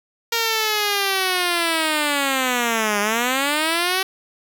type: linear two-way sweep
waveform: 5% pulse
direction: down then up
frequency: 466.2 to 202 to 384.8 Hz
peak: -7 dBFS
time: 0.32-4.03 s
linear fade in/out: 5 ms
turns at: 3 s
effects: none